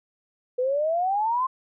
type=exponential sweep; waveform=sine; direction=up; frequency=490 to 1065 Hz; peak=-21 dBFS; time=0.58-1.47 s; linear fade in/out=10 ms; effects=none